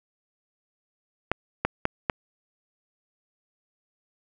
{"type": "clicks", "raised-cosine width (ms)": 0.5, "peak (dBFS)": -7, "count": 4, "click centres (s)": [1.316, 1.65, 1.854, 2.098], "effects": []}